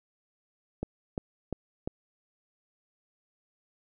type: click train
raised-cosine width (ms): 2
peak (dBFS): -18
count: 4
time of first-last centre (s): 0.83-1.875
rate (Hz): 2.87
effects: none